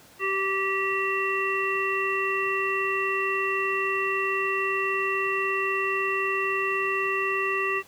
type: harmonic tone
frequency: 388.1 Hz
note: G4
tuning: 17 cents flat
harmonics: 1 / 3 / 5 / 7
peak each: -29 / -29 / -29 / -29 dBFS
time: 0.19-7.83 s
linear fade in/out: 50 ms
effects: pink hiss -52 dBFS RMS until 7.87 s + high-pass 100 Hz 12 dB/octave